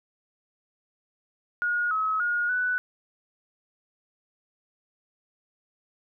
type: tone with pitch steps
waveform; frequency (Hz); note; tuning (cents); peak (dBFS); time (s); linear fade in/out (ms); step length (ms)
sine; 1439 / 1283 / 1435 / 1489; F#6 / E6 / F6 / F#6; -49 / -47 / +47 / +11; -23; 1.62-2.78; 0; 290
effects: none